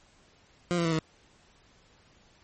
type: tone with pitch steps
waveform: 20% pulse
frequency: 175.3 / 169.62 / 164.13 / 158.81 Hz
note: F3 / E3 / E3 / D#3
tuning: +7 / +50 / -7 / +36 cents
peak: -20 dBFS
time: 0.71-0.99 s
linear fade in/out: 0 ms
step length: 70 ms
effects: pink hiss -61 dBFS RMS until 2.43 s + MP3 32 kbps